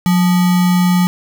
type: tone with sample-and-hold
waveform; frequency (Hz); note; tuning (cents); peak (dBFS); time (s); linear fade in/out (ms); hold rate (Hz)
sine; 180; F#3; -47; -9; 0.06-1.07; 0; 1050
effects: none